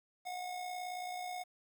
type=tone with amplitude modulation; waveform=square; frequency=726 Hz; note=F#5; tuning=33 cents flat; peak=-38 dBFS; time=0.25-1.44 s; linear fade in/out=20 ms; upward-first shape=sine; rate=58.6 Hz; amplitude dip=45%; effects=11-bit